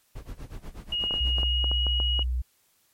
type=noise with tremolo; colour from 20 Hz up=brown; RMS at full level=-36 dBFS; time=0.15-1.43 s; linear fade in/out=10 ms; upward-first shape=sine; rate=8.2 Hz; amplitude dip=90%
type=tone with pitch glide; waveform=sine; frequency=2877 to 2899 Hz; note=F#7 to F#7; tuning=-49 to -36 cents; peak=-25 dBFS; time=0.92-2.23 s; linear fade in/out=5 ms; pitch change=+13 cents; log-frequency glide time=1.46-1.76 s
type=clicks; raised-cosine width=1 ms; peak=-21 dBFS; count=10; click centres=1.039 / 1.109 / 1.14 / 1.384 / 1.432 / 1.643 / 1.715 / 1.867 / 2.001 / 2.193 s
type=tone; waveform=sine; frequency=62 Hz; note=B1; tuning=7 cents sharp; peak=-24 dBFS; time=1.2-2.42 s; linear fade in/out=10 ms
effects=white hiss -66 dBFS RMS until 2.93 s + MP3 64 kbps